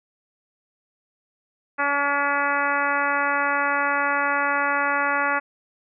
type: harmonic tone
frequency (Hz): 284.4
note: C#4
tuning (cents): +45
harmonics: 1 / 2 / 3 / 4 / 5 / 6 / 7 / 8 / 9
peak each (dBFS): -34 / -30 / -27 / -26 / -25 / -28 / -29 / -36 / -35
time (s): 1.78-5.4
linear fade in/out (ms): 20
effects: none